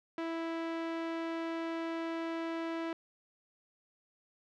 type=tone with low-pass filter; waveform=sawtooth; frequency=329.6 Hz; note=E4; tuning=in tune; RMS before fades=-37 dBFS; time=0.18-2.93 s; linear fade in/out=2 ms; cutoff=2700 Hz; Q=0.75; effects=none